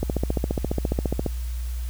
click train, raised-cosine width 2 ms, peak -10 dBFS, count 19, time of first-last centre 0.03-1.263 s, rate 14.6 Hz, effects added 60 Hz sine -26 dBFS peak until 1.89 s + white hiss -46 dBFS RMS until 1.89 s

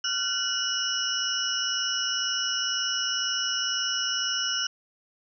sine tone cluster, 1387 / 1509 / 2926 / 5360 / 5820 Hz, F6 / F#6 / F#7 / E8 / F#8, -12 / +34 / -20 / +28 / -29 cents, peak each -35 / -34 / -29 / -30 / -34 dBFS, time 0.04-4.67 s, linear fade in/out 5 ms, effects none

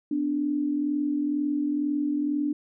sine tone pair together, 251.3 / 293.4 Hz, B3 / D4, +30 / -2 cents, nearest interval minor third, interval 268 cents, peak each -31 / -24 dBFS, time 0.11-2.53 s, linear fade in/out 5 ms, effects none

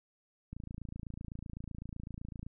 click train, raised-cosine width 5 ms, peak -30 dBFS, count 55, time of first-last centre 0.53-2.465 s, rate 27.9 Hz, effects none

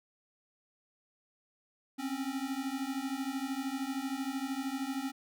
square beating tone pair, 261.6 / 274.6 Hz, C4 / C#4, 0 / -16 cents, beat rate 13 Hz, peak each -38 / -37 dBFS, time 1.98-5.12 s, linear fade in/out 20 ms, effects none

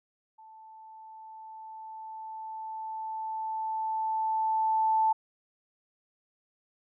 sine tone with level ramp, 880 Hz, A5, in tune, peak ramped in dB -49 to -21 dBFS, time 0.38-5.13 s, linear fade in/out 10 ms, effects none

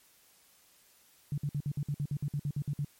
sine tone bursts, 144.2 Hz, D3, 31 cents flat, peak -29 dBFS, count 14, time 1.32-2.847 s, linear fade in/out 2 ms, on 58 ms, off 55 ms, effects white hiss -63 dBFS RMS until 2.99 s + MP3 64 kbps

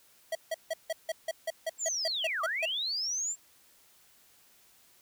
square tone bursts, 648 Hz, E5, 30 cents flat, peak -30 dBFS, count 13, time 0.32-2.656 s, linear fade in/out 5 ms, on 32 ms, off 160 ms
sine linear two-way sweep, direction down then up, 7520 to 1116 to 7480 Hz, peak -30 dBFS, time 1.78-3.36 s, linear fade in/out 50 ms, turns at 2.42 s
effects white hiss -62 dBFS RMS until 5.01 s

